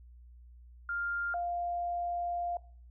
sine tone pair in turn, 1400 / 698.4 Hz, F6 / F5, +4 / 0 cents, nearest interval octave, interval 1204 cents, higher first, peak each -32 / -31 dBFS, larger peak second, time 0.89-1.34 / 1.34-2.57 s, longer second, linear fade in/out 2 ms, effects noise-tail reverb RT60 0.5 s tail -21 dB re dry + added 60 Hz sine -51 dBFS peak until 2.9 s

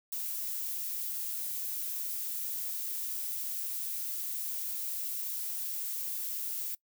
violet noise, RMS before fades -36 dBFS, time 0.12-6.75 s, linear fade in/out 5 ms, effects noise-tail reverb RT60 0.1 s tail -22 dB re dry

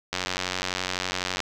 click train, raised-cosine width 0.2 ms, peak -9 dBFS, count 118, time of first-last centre 0.13-1.403 s, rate 91.9 Hz, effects none

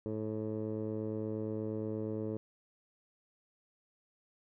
15% pulse tone with low-pass filter, 108.5 Hz, A2, 24 cents flat, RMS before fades -37 dBFS, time 0.06-2.37 s, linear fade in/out 0 ms, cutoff 500 Hz, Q 2.5, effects none

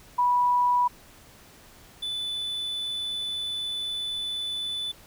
sine / triangle tone pair in turn, 980 / 3492 Hz, B5 / A7, -14 / -14 cents, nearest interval octave + minor seventh, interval 2200 cents, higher second, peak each -19 / -27 dBFS, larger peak first, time 0.18-0.88 / 2.02-4.92 s, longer second, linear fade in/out 10 ms, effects pink hiss -52 dBFS RMS until 5.06 s

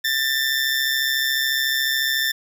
20% pulse tone with amplitude modulation, 1782 Hz, A6, 22 cents sharp, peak -12 dBFS, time 0.04-2.32 s, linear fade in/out 10 ms, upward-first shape sine, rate 134 Hz, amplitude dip 50%, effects none

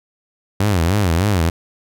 sawtooth tone with vibrato, 92.5 Hz, F#2, in tune, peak -10 dBFS, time 0.6-1.5 s, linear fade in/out 5 ms, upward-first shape sine, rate 3.3 Hz, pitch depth 230 cents each way, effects none

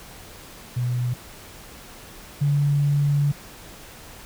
sine tone pair in turn, 123.2 / 143.79 Hz, B2 / D3, -4 / -36 cents, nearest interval minor third, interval 268 cents, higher second, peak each -21 / -17 dBFS, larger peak second, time 0.76-1.14 / 2.41-3.32 s, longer second, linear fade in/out 10 ms, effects pink hiss -43 dBFS RMS until 4.25 s

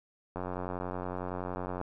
click train, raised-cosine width 1 ms, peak -22 dBFS, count 133, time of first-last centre 0.36-1.814 s, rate 90.8 Hz, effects none

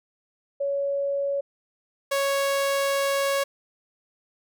sine / sawtooth tone pair in turn, 560 / 554.2 Hz, C#5 / C#5, +18 / -1 cents, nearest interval unison, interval 19 cents, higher first, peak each -23 / -18 dBFS, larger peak second, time 0.6-1.41 / 2.11-3.44 s, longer second, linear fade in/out 10 ms, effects none

